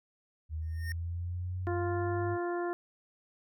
sine linear sweep, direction up, 77.78 to 101.7 Hz, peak -33 dBFS, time 0.49-2.38 s, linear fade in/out 50 ms
square tone with exponential growth, 1833 Hz, A#6, 30 cents flat, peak -36 dBFS, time 0.62-0.92 s, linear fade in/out 1 ms, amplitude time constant 64 ms
harmonic tone, 349.2 Hz, F4, in tune, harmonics 1 / 2 / 3 / 4 / 5, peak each -32 / -38 / -42 / -44 / -46 dBFS, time 1.67-2.73 s, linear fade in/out 0 ms
effects none

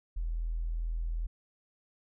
triangle tone with tanh clipping, 41.2 Hz, E1, in tune, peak -30 dBFS, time 0.16-1.27 s, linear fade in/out 10 ms, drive 3 dB, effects none

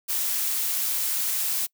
blue noise, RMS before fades -26 dBFS, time 0.08-1.67 s, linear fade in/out 20 ms, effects noise-tail reverb RT60 0.1 s tail -25 dB re dry

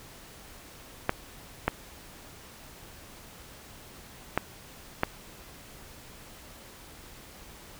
clicks, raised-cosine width 0.5 ms, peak -8 dBFS, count 4, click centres 1.094 / 1.68 / 4.376 / 5.034 s, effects pink hiss -49 dBFS RMS until 7.79 s

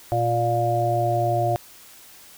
harmonic tone, 117.4 Hz, A#2, 13 cents sharp, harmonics 1 / 3 / 5 / 6, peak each -24 / -28 / -26 / -22 dBFS, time 0.12-1.56 s, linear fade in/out 0 ms, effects white hiss -47 dBFS RMS until 2.37 s

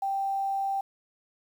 sine tone with quantisation, 784 Hz, G5, in tune, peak -26 dBFS, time 0.02-0.81 s, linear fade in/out 5 ms, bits 9, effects none

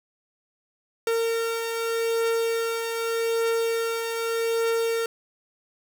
45% pulse beating tone pair, 457.2 / 458.03 Hz, A#4 / A#4, -34 / -30 cents, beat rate 0.83 Hz, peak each -32 / -24 dBFS, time 1.07-5.06 s, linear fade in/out 2 ms, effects none

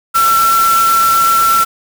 sine tone in noise, 1346 Hz, E6, 36 cents sharp, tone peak -8 dBFS, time 0.14-1.65 s, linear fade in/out 20 ms, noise white, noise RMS -19 dBFS, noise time 0.14-1.65 s, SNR +8 dB, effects none

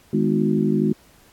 harmonic tone with a mistuned harmonic, 52.2 Hz, G#1, 10 cents sharp, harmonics 3 / 4 / 5 / 6 / 7, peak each -24 / -20 / -25 / -25 / -24 dBFS, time 0.13-0.93 s, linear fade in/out 5 ms, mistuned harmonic 5, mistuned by -69 cents, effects pink hiss -54 dBFS RMS until 1.32 s + AAC 64 kbps

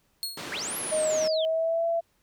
sawtooth tone with exponential decay, 4316 Hz, C#8, 47 cents flat, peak -24 dBFS, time 0.23-0.57 s, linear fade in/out 0 ms, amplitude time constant 73 ms
pink band-pass noise, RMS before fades -38 dBFS, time 0.37-1.28 s, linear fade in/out 5 ms, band 230 to 6400 Hz, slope 12 dB/octave
sine linear two-way sweep, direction up then down, 1416 to 11450 to 2999 Hz, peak -31 dBFS, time 0.52-1.45 s, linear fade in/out 0 ms, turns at 0.77 s
sine tone with pitch glide, 622.3 to 670.8 Hz, D#5 to E5, 0 to +30 cents, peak -23 dBFS, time 0.91-2.01 s, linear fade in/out 20 ms, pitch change +130 cents, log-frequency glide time 1.19-1.86 s
effects pink hiss -69 dBFS RMS until 2.22 s

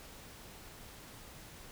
silence, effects pink hiss -52 dBFS RMS until 1.71 s

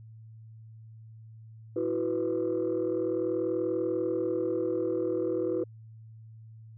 sine chord, E suspended second, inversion none, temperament equal, 329.6 / 370 / 493.9 Hz, E4 / F#4 / B4, 0 / 0 / 0 cents, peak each -30 dBFS, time 1.76-5.64 s, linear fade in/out 5 ms, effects tanh soft clip ceiling -21 dBFS + added 111 Hz sine -46 dBFS peak until 6.77 s

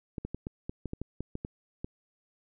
clicks, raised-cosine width 3 ms, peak -22 dBFS, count 12, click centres 0.182 / 0.25 / 0.346 / 0.469 / 0.695 / 0.857 / 0.934 / 1.016 / 1.206 / 1.354 / 1.449 / 1.845 s, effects none

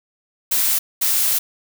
blue noise bursts at uneven times, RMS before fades -18 dBFS, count 2, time 0.51-0.79 / 1.01-1.39 s, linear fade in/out 10 ms, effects none

